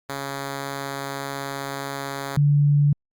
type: tone pair in turn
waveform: 5% pulse / sine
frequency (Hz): 138.59 / 144.92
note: C#3 / D3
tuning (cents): 0 / -23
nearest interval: minor second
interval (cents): 77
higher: second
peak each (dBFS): -17 / -14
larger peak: second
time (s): 0.09-2.37 / 2.37-2.93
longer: first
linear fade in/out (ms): 5
effects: Opus 48 kbps